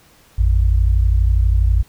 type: tone pair together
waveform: sine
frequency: 55 / 87.31 Hz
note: A1 / F2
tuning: 0 / 0 cents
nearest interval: minor sixth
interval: 800 cents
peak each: -12 / -17 dBFS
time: 0.38-1.83 s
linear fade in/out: 10 ms
effects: pink hiss -51 dBFS RMS until 1.88 s